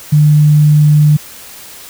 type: tone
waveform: sine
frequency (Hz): 150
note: D3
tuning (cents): +37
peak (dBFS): -4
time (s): 0.12-1.17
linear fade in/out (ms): 10
effects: white hiss -33 dBFS RMS until 1.89 s